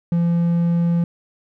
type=tone; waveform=triangle; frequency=170.6 Hz; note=F3; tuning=40 cents flat; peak=-13 dBFS; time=0.12-1.04 s; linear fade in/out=2 ms; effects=none